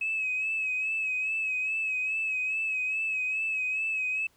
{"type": "tone with vibrato", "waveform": "sine", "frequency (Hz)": 2569, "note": "E7", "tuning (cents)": -45, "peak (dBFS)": -26, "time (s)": [0.01, 4.27], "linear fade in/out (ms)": 5, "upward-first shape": "sine", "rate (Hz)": 2.4, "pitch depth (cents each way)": 45, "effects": ["tanh soft clip ceiling -22 dBFS", "pink hiss -65 dBFS RMS until 4.36 s"]}